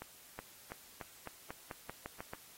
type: accelerating click train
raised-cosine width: 0.5 ms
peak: -28 dBFS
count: 11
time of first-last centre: 0.02-2.335 s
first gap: 370 ms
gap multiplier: 0.89
effects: white hiss -58 dBFS RMS until 2.57 s + AAC 48 kbps